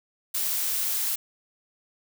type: noise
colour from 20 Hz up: blue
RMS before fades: -27 dBFS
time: 0.34-1.16 s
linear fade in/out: 10 ms
effects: none